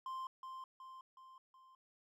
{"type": "tone with echo", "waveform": "triangle", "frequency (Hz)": 1046.5, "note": "C6", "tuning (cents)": 0, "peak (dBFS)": -39, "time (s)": [0.06, 0.27], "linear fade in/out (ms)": 2, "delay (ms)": 370, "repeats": 4, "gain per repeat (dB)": -5, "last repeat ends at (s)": 1.75, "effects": []}